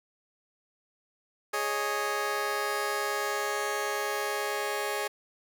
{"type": "chord", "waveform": "15% pulse", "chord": "Ab suspended fourth", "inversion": "none", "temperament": "just", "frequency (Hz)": [415.3, 553.7, 623], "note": ["Ab4", "Db5", "Eb5"], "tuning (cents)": [0, -2, 2], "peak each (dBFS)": [-25, -28, -30], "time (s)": [1.53, 5.08], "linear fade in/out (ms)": 10, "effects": []}